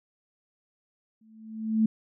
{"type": "tone with exponential growth", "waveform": "sine", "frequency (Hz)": 220, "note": "A3", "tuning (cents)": 0, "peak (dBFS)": -17, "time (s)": [1.21, 1.86], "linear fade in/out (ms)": 5, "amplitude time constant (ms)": 140, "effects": []}